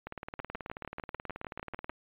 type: two click trains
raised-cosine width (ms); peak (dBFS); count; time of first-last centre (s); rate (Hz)
0.5; -22 / -24; 11 / 35; 0.4-1.895 / 0.07-1.898; 6.69 / 18.6
effects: resampled to 8000 Hz